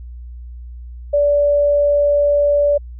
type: tone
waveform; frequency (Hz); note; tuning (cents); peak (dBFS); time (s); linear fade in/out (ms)
sine; 579; D5; -25; -11; 1.13-2.78; 10
effects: added 60 Hz sine -30 dBFS peak until 2.99 s